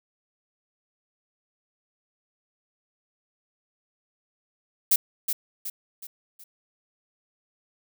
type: noise with echo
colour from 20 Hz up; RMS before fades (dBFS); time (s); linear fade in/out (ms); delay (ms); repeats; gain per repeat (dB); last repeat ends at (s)
violet; -19; 4.91-4.96; 5; 370; 4; -7; 6.44
effects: none

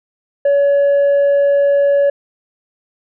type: tone with tanh clipping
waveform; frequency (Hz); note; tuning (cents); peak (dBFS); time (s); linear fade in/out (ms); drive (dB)
sine; 565; C#5; +33; -10; 0.45-2.1; 5; 2
effects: none

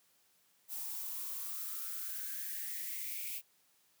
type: noise with high-pass filter sweep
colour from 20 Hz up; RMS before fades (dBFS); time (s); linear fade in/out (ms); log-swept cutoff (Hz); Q
violet; -41; 0.68-3.42; 50; 820 to 2500; 7.9
effects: white hiss -71 dBFS RMS until 4 s + high-pass 100 Hz 12 dB/octave

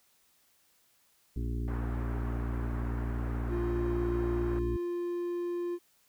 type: harmonic tone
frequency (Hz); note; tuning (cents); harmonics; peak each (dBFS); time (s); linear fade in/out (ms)
58.3; A#1; +1; 1 / 2 / 4 / 5 / 6 / 7; -32 / -37 / -42 / -43 / -49 / -49; 1.36-4.77; 5
type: low-pass noise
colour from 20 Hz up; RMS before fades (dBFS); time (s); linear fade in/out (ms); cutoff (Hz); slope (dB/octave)
white; -46; 1.68-4.59; 0; 1500; 24
type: tone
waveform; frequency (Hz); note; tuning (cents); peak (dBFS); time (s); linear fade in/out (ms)
triangle; 349.2; F4; 0; -29; 3.48-5.79; 50
effects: white hiss -68 dBFS RMS until 6.08 s

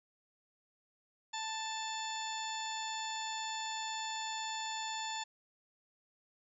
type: harmonic tone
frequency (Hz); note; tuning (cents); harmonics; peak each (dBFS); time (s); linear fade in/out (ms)
882; A5; +4; 1 / 2 / 3 / 4 / 5 / 6 / 8; -40 / -46 / -48 / -44 / -48 / -53 / -46; 1.33-5.24; 10
effects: none

